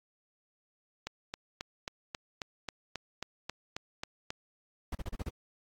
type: click train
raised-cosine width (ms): 0.2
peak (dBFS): -19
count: 13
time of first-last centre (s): 1.07-4.305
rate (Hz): 3.71
type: noise bursts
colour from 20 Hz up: brown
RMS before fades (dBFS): -36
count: 6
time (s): 4.92-5.291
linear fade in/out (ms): 5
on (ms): 31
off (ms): 37
effects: AAC 64 kbps